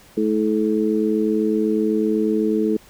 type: harmonic tone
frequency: 108 Hz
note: A2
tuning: 32 cents flat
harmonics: 2 / 3 / 4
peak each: -21 / -21 / -21 dBFS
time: 0.17-2.77 s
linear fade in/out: 5 ms
effects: pink hiss -49 dBFS RMS until 2.89 s

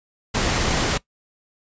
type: noise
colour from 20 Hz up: pink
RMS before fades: -21 dBFS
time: 0.34-0.98 s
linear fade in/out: 10 ms
effects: noise-tail reverb RT60 0.1 s tail -20 dB re dry + resampled to 16000 Hz

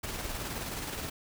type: noise with tremolo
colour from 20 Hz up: pink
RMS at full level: -36 dBFS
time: 0.03-1.1 s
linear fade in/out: 10 ms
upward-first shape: square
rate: 19 Hz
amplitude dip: 30%
effects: none

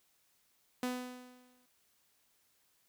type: tone with exponential decay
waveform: sawtooth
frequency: 250 Hz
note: B3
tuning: 21 cents sharp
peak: -28 dBFS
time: 0.83-1.66 s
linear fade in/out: 2 ms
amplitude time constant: 180 ms
effects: white hiss -73 dBFS RMS until 2.88 s

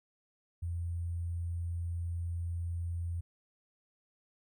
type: tone with sample-and-hold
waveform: sine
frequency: 85.4 Hz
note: F2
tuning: 38 cents flat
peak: -33 dBFS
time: 0.62-3.21 s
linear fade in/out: 10 ms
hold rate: 8820 Hz
effects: none

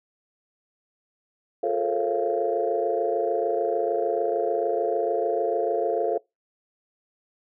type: tone cluster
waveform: sine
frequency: 354.3 / 431.6 / 458.3 / 536 / 688 Hz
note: F4 / A4 / A#4 / C5 / F5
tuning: +25 / -33 / -29 / +42 / -26 cents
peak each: -31 / -27 / -28 / -28 / -27 dBFS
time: 1.63-6.18 s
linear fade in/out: 5 ms
effects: noise-tail reverb RT60 0.2 s tail -24 dB re dry + tanh soft clip ceiling -11 dBFS

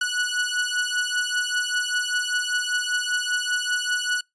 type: beating tone pair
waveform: sawtooth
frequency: 1469 / 1474.1 Hz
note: F#6 / F#6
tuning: -13 / -7 cents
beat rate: 5.1 Hz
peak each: -22 dBFS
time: 0.01-4.21 s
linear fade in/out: 5 ms
effects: noise-tail reverb RT60 0.2 s tail -26 dB re dry + resampled to 22050 Hz

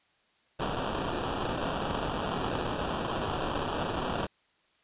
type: noise with sample-and-hold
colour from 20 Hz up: white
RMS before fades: -32 dBFS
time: 0.59-4.27 s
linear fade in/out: 10 ms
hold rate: 2100 Hz
effects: white hiss -68 dBFS RMS until 4.83 s + resampled to 8000 Hz

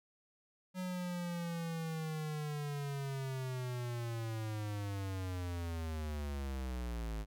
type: linear sweep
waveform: square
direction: down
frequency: 185 to 52 Hz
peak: -38 dBFS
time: 0.74-7.26 s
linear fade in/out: 50 ms
effects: none

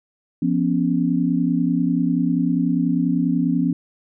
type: tone cluster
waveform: sine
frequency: 173.1 / 247.5 / 277.7 Hz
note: F3 / B3 / C#4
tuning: -15 / +4 / +3 cents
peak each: -21 dBFS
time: 0.42-3.73 s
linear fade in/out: 5 ms
effects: none

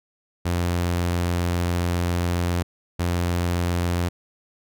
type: tone pair in turn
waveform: sawtooth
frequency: 87.31 / 87.31 Hz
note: F2 / F2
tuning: 0 / 0 cents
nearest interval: unison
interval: 0 cents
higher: neither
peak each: -17 dBFS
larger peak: neither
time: 0.45-2.63 / 2.99-4.09 s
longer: first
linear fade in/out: 10 ms
effects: none

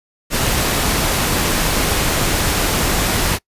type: noise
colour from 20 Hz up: pink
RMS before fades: -17 dBFS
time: 0.3-3.39 s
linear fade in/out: 50 ms
effects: noise-tail reverb RT60 0.1 s tail -24 dB re dry + resampled to 32000 Hz

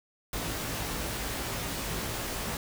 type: noise with comb filter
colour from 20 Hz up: pink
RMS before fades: -34 dBFS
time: 0.33-2.57 s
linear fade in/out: 2 ms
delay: 18 ms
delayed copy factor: +0.65
effects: none

